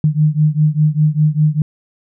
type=beating tone pair; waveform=sine; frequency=150.4 / 155.4 Hz; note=D3 / D#3; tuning=+42 / -2 cents; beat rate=5 Hz; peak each=-13 / -14 dBFS; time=0.04-1.62 s; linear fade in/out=2 ms; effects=none